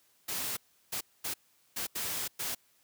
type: noise bursts at uneven times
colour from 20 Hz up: white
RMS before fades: -35 dBFS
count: 6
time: 0.28-0.57 / 0.92-1.01 / 1.24-1.34 / 1.76-1.87 / 1.95-2.28 / 2.39-2.55 s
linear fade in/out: 10 ms
effects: white hiss -68 dBFS RMS until 2.83 s + high-pass 60 Hz 12 dB/octave